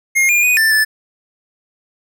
square tone with pitch steps, 2136 / 2411 / 2482 / 1776 / 1747 Hz, C7 / D7 / D#7 / A6 / A6, +35 / +45 / -5 / +16 / -13 cents, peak -11 dBFS, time 0.15-0.85 s, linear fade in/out 20 ms, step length 140 ms, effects none

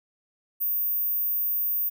sine tone, 14940 Hz, A#9, 3 cents sharp, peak -23 dBFS, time 0.6-1.9 s, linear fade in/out 20 ms, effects none

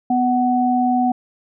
sine tone pair together, 248.8 / 746 Hz, B3 / F#5, +13 / +14 cents, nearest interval octave + perfect fifth, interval 1901 cents, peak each -17 / -17 dBFS, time 0.1-1.12 s, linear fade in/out 5 ms, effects none

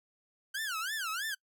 sawtooth tone with vibrato, 1510 Hz, F#6, 35 cents sharp, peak -30 dBFS, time 0.54-1.35 s, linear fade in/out 10 ms, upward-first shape sine, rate 3.1 Hz, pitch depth 290 cents each way, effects noise-tail reverb RT60 0.1 s tail -25 dB re dry

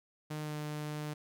sawtooth tone with pitch glide, 152.4 to 150.39 Hz, D#3 to D3, -36 to +41 cents, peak -33 dBFS, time 0.3-1.14 s, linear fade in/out 10 ms, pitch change -23 cents, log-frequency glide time 0.42-0.55 s, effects none

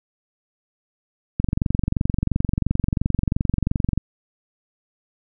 click train, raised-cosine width 5 ms, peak -7 dBFS, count 60, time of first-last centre 1.4-3.976 s, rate 22.9 Hz, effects none

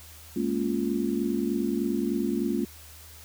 sine chord, Bb minor seventh, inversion third, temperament just, 209.8 / 233.1 / 279.7 / 349.6 Hz, Ab3 / Bb3 / Db4 / F4, +18 / 0 / +16 / +2 cents, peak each -30 dBFS, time 0.36-2.65 s, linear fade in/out 5 ms, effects added 78 Hz sine -49 dBFS peak until 3.24 s + white hiss -49 dBFS RMS until 3.24 s

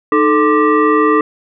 sine tone with frequency modulation, 436.3 Hz, A4, 15 cents flat, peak -8 dBFS, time 0.12-1.21 s, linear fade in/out 2 ms, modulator 744 Hz, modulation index 1.4, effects none

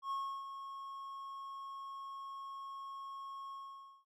triangle tone with ADSR envelope, 1092 Hz, C#6, 26 cents flat, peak -33 dBFS, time 0.02-4.05 s, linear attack 88 ms, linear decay 330 ms, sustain -9 dB, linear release 530 ms, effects none

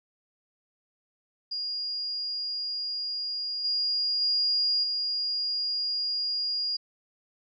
sine tone with level steps, 4845 Hz, D#8, 47 cents flat, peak -29 / -24 / -22 / -26 dBFS, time 1.51-6.77 s, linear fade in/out 10 ms, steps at 3.64 / 4.21 / 4.83 s, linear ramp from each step 10 ms, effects MP3 96 kbps

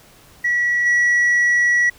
sine tone with level steps, 1934 Hz, B6, 37 cents flat, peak -14 / -10 dBFS, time 0.44-1.9 s, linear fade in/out 10 ms, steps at 0.85 s, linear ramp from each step 20 ms, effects tanh soft clip ceiling -12 dBFS + pink hiss -48 dBFS RMS until 1.98 s

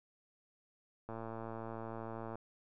click train, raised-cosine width 1 ms, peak -30 dBFS, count 144, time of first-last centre 1.09-2.355 s, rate 113 Hz, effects none

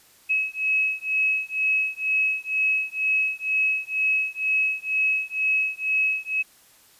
sine beating tone pair, 2566 / 2568.1 Hz, E7 / E7, -47 / -46 cents, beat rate 2.1 Hz, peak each -24 dBFS, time 0.29-6.43 s, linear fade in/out 20 ms, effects white hiss -55 dBFS RMS until 6.99 s + resampled to 32000 Hz

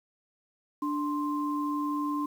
sine tone pair together, 294.1 / 1048 Hz, D4 / C6, +3 / +2 cents, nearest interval octave + minor seventh, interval 2199 cents, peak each -29 / -32 dBFS, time 0.82-2.26 s, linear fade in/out 5 ms, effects 9-bit

